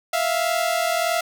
sawtooth tone pair together, 656.5 / 698 Hz, E5 / F5, -7 / -1 cents, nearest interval minor second, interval 106 cents, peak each -19 dBFS, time 0.13-1.21 s, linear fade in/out 5 ms, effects none

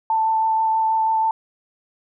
sine tone with vibrato, 886 Hz, A5, 12 cents sharp, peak -16 dBFS, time 0.1-1.31 s, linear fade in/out 2 ms, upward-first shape sine, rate 6.2 Hz, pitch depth 10 cents each way, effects none

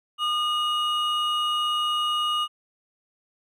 triangle tone pair together, 1219.7 / 2891 Hz, D#6 / F#7, -35 / -41 cents, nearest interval octave + minor third, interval 1494 cents, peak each -23 / -24 dBFS, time 0.18-2.48 s, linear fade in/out 50 ms, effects none

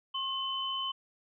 sine tone pair together, 1074 / 3038 Hz, C6 / F#7, +45 / +45 cents, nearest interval octave + tritone, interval 1800 cents, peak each -36 / -33 dBFS, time 0.14-0.92 s, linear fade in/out 10 ms, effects none

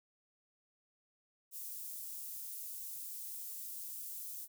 white high-pass noise, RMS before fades -45 dBFS, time 1.51-4.48 s, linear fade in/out 50 ms, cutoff 9700 Hz, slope 12 dB/octave, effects none

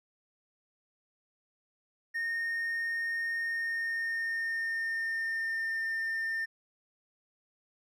triangle tone with pitch glide, 1841 to 1806.2 Hz, A#6 to A6, -22 to +45 cents, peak -28 dBFS, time 2.14-6.46 s, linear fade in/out 20 ms, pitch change -33 cents, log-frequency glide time 3.36-5.83 s, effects tanh soft clip ceiling -24 dBFS

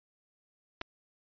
clicks, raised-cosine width 0.3 ms, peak -21 dBFS, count 2, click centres 0.813 / 0.816 s, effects resampled to 11025 Hz

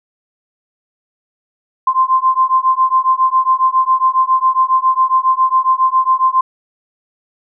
sine beating tone pair, 1040 / 1047.3 Hz, C6 / C6, -11 / +1 cents, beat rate 7.3 Hz, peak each -13 dBFS, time 1.87-6.41 s, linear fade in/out 5 ms, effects none

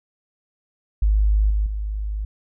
sine tone with level steps, 51.91 Hz, G#1, in tune, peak -14 / -17 / -23 dBFS, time 1.02-2.25 s, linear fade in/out 5 ms, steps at 1.5 / 1.66 s, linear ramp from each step 5 ms, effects none

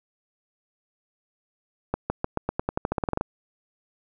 accelerating click train, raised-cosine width 1 ms, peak -10 dBFS, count 16, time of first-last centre 1.94-3.211 s, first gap 160 ms, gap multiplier 0.9, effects none

